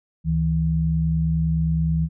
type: tone pair together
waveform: sine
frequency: 71.36 / 160.9 Hz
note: D2 / E3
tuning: -49 / -42 cents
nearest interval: octave + major second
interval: 1407 cents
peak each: -24 / -19 dBFS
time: 0.24-2.09 s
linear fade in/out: 50 ms
effects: none